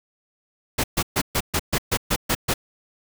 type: noise bursts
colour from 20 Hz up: pink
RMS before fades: -21 dBFS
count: 10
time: 0.78-2.54 s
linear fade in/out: 10 ms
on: 59 ms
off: 130 ms
effects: none